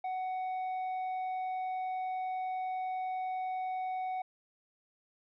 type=tone with tanh clipping; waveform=triangle; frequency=745 Hz; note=F#5; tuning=12 cents sharp; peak=-34 dBFS; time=0.04-4.22 s; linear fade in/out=5 ms; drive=9 dB; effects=none